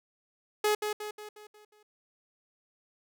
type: tone with echo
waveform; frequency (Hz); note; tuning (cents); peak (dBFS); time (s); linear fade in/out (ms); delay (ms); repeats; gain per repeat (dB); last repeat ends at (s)
sawtooth; 421.8; G#4; +27; -20; 0.64-0.75; 5; 180; 6; -6; 1.83
effects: none